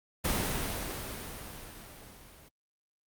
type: noise with level ramp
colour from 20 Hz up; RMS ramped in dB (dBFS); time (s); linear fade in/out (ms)
pink; -29 to -55; 0.24-2.49; 10
effects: Opus 32 kbps